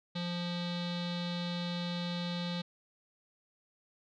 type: tone with low-pass filter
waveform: square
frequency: 174.61 Hz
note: F3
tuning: in tune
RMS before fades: -36 dBFS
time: 0.15-2.62 s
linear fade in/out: 10 ms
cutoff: 3900 Hz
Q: 7
effects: none

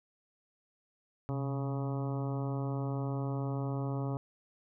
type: harmonic tone with a mistuned harmonic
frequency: 138.59 Hz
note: C#3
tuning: in tune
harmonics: 1 / 2 / 3 / 4 / 5 / 6 / 7 / 8 / 9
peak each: -33 / -39 / -43 / -45 / -47 / -49 / -50 / -51 / -52 dBFS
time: 1.29-4.17 s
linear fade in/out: 0 ms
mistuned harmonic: 1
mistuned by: -78 cents
effects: none

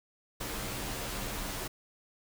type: noise with comb filter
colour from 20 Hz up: pink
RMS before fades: -37 dBFS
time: 0.4-1.68 s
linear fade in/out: 10 ms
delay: 12 ms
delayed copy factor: -0.8
effects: none

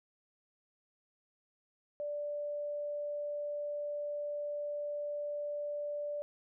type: tone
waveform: sine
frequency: 586 Hz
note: D5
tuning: 4 cents flat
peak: -35 dBFS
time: 2-6.22 s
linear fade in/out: 0 ms
effects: none

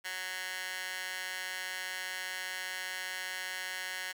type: tone with high-pass filter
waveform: 15% pulse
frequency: 185 Hz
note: F#3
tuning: in tune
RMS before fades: -39 dBFS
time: 0.04-4.13 s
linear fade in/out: 20 ms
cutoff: 1700 Hz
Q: 1.5
effects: 10-bit

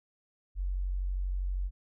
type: tone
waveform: sine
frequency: 46.25 Hz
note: F#1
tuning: in tune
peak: -29 dBFS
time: 0.55-1.71 s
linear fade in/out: 50 ms
effects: none

